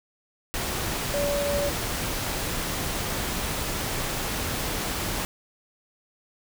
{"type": "tone in noise", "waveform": "sine", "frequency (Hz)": 573, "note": "D5", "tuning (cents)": -43, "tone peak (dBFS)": -24, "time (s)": [1.14, 1.69], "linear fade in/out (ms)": 0, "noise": "pink", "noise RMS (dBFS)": -29, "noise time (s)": [0.54, 5.25], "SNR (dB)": 2, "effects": []}